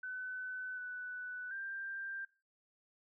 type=tone with pitch steps; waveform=sine; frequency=1509 / 1490 / 1583 Hz; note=F#6 / F#6 / G6; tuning=+34 / +12 / +17 cents; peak=-40 dBFS; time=0.03-2.25 s; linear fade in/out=5 ms; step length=740 ms; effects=noise-tail reverb RT60 0.3 s tail -17 dB re dry